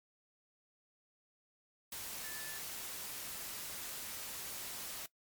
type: tone in noise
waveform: sine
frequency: 1749 Hz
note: A6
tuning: 11 cents flat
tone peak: -49 dBFS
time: 2.24-2.58 s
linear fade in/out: 2 ms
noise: white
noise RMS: -44 dBFS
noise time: 1.92-5.06 s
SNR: -8 dB
effects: noise-tail reverb RT60 0.1 s tail -20 dB re dry + MP3 96 kbps